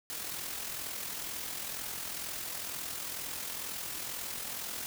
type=noise with amplitude modulation; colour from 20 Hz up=white; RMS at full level=-37 dBFS; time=0.1-4.86 s; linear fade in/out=0 ms; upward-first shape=sine; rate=42.1 Hz; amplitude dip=45%; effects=none